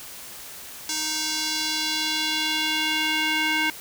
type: tone with band-pass filter sweep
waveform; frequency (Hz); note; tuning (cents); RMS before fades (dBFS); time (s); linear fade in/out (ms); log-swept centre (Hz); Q
square; 311.1; D#4; 0; -25; 0.89-3.7; 2; 6100 to 2200; 1.7
effects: white hiss -40 dBFS RMS until 3.8 s